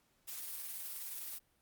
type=noise with tremolo; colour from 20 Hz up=blue; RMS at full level=-42 dBFS; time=0.27-1.39 s; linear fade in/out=20 ms; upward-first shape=triangle; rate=19 Hz; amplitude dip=35%; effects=pink hiss -74 dBFS RMS until 1.61 s + Opus 48 kbps